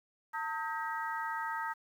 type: harmonic tone with a mistuned harmonic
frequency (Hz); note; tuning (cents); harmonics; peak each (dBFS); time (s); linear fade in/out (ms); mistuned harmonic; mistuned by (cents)
318.3; D#4; +39; 3 / 4 / 5 / 6; -37 / -39 / -41 / -43; 0.33-1.74; 20; 3; -87
effects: 10-bit